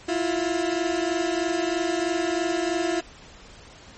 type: tone pair together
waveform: 30% pulse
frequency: 329.6 / 352.7 Hz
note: E4 / F4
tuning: 0 / +17 cents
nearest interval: minor second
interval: 117 cents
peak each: -23 dBFS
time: 0.08-3.01 s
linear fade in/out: 10 ms
effects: pink hiss -47 dBFS RMS until 3.97 s + MP3 32 kbps